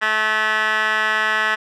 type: tone with band-pass filter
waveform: 10% pulse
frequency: 216.5 Hz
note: A3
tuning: 28 cents flat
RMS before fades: -19 dBFS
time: 0.01-1.56 s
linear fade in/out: 20 ms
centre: 1900 Hz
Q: 8
effects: none